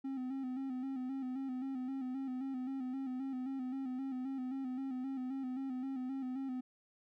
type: tone with vibrato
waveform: triangle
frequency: 261.6 Hz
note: C4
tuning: in tune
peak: -35 dBFS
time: 0.04-6.61 s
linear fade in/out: 10 ms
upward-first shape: square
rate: 3.8 Hz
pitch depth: 51 cents each way
effects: none